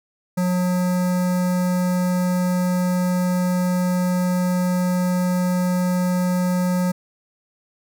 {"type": "tone with notch filter", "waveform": "square", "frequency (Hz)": 180.7, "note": "F#3", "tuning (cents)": -41, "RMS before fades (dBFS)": -20, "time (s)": [0.37, 6.92], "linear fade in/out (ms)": 10, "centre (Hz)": 3100, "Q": 0.8, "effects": []}